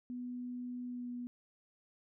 sine tone with pitch glide, 246.9 to 244.1 Hz, B3 to B3, 0 to -20 cents, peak -39 dBFS, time 0.1-1.27 s, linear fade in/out 0 ms, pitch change -20 cents, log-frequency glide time 0.86-1.1 s, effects none

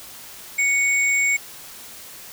sine tone pair together, 2221 / 7415 Hz, C#7 / A#8, +3 / -10 cents, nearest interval octave + major sixth, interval 2087 cents, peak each -17 / -25 dBFS, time 0.58-1.37 s, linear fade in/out 10 ms, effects white hiss -40 dBFS RMS until 2.32 s

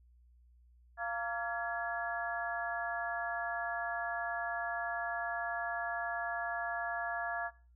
harmonic tone with a mistuned harmonic, 230.8 Hz, A#3, 17 cents flat, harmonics 3 / 4 / 5 / 6 / 7, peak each -38 / -45 / -45 / -43 / -38 dBFS, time 0.97-7.51 s, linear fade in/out 50 ms, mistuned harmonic 7, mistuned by +72 cents, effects noise-tail reverb RT60 0.4 s tail -21 dB re dry + added 60 Hz sine -60 dBFS peak until 7.75 s

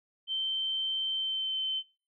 sine tone with pitch glide, 3109 to 3079 Hz, G7 to G7, -15 to -32 cents, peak -29 dBFS, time 0.27-1.83 s, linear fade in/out 50 ms, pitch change -17 cents, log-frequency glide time 1.13-1.59 s, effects noise-tail reverb RT60 0.4 s tail -24 dB re dry

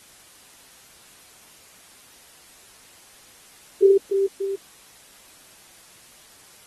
sine tone with echo, 392 Hz, G4, in tune, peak -11 dBFS, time 3.82-3.98 s, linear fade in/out 10 ms, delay 290 ms, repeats 2, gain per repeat -6 dB, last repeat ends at 4.56 s, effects white hiss -50 dBFS RMS until 6.66 s + AAC 32 kbps

